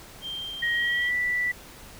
sine tone with tremolo, 3167 Hz, G7, 17 cents sharp, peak -31 dBFS, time 0.21-1.12 s, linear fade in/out 50 ms, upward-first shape sine, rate 2 Hz, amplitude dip 25%
sine tone with pitch glide, 1887 to 1967.1 Hz, A#6 to B6, +21 to -7 cents, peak -23 dBFS, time 0.62-1.52 s, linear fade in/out 10 ms, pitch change +72 cents, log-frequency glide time 0.73-1.13 s
effects pink hiss -46 dBFS RMS until 1.99 s

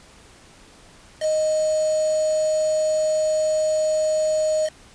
sine tone with quantisation, 622.3 Hz, D#5, in tune, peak -18 dBFS, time 1.2-4.7 s, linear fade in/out 50 ms, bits 5, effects pink hiss -49 dBFS RMS until 4.94 s + resampled to 22050 Hz

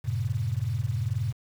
sine chord, F# diminished, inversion none, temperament just, 92.5 / 111 / 133.2 Hz, F#2 / A2 / C3, 0 / +16 / +31 cents, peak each -32 / -28 / -31 dBFS, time 0.04-1.33 s, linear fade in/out 20 ms, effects 8-bit

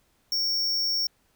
square tone, 5490 Hz, F8, 31 cents flat, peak -24 dBFS, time 0.32-1.07 s, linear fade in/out 2 ms, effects pink hiss -67 dBFS RMS until 1.35 s

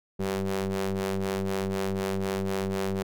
sawtooth ring-modulated tone, 97 Hz, G2, 18 cents flat, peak -20 dBFS, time 0.19-3.03 s, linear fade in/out 10 ms, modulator 289 Hz, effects none

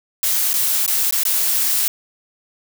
blue noise with dropouts, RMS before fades -18 dBFS, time 0.23-1.88 s, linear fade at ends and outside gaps 1 ms, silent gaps 0.532-0.539 / 0.863-0.878 / 1.109-1.124 / 1.234-1.252 s, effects none

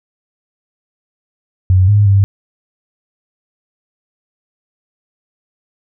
sine tone with pitch steps, 93 / 103.3 / 98.9 Hz, F#2 / G#2 / G2, +9 / -9 / +16 cents, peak -6 dBFS, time 1.7-2.24 s, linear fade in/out 0 ms, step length 180 ms, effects none

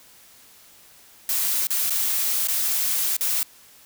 blue noise with dropouts, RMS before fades -23 dBFS, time 1.29-3.43 s, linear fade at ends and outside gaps 1 ms, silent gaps 1.67-1.704 / 1.897-1.905 / 2.472-2.484 / 3.166-3.209 s, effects white hiss -51 dBFS RMS until 3.85 s

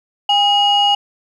sine tone pair together, 811.1 / 2888 Hz, G#5 / F#7, -41 / -43 cents, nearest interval octave + minor seventh, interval 2198 cents, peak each -12 dBFS, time 0.29-0.95 s, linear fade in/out 5 ms, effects tanh soft clip ceiling -6 dBFS + 8-bit

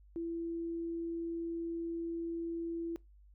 sine tone, 334.9 Hz, E4, 27 cents sharp, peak -35 dBFS, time 0.16-2.96 s, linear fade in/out 0 ms, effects noise-tail reverb RT60 0.2 s tail -23 dB re dry + added 50 Hz sine -57 dBFS peak until 3.34 s

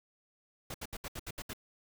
pink noise bursts, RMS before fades -41 dBFS, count 8, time 0.7-1.534 s, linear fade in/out 5 ms, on 43 ms, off 70 ms, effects none

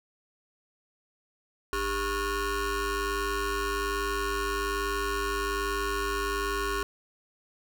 25% pulse ring-modulated tone, 349.2 Hz, F4, in tune, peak -21 dBFS, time 1.73-6.83 s, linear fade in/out 0 ms, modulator 749 Hz, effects none

